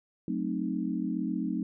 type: chord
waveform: sine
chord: F# diminished seventh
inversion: none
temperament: equal with one note detuned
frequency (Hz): 185 / 220 / 261.6 / 308.8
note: F#3 / A3 / C4 / Eb4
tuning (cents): 0 / 0 / 0 / -13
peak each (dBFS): -34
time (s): 0.28-1.63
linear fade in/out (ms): 2
effects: none